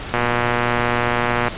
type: click train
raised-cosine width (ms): 0.5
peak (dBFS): -3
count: 162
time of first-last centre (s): 0.14-1.482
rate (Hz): 120
effects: pink hiss -30 dBFS RMS until 1.57 s + resampled to 8000 Hz